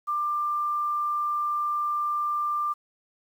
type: tone with quantisation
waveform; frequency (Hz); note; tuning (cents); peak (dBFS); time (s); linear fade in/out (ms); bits
sine; 1189; D6; +21; -24; 0.07-2.74; 20; 9
effects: none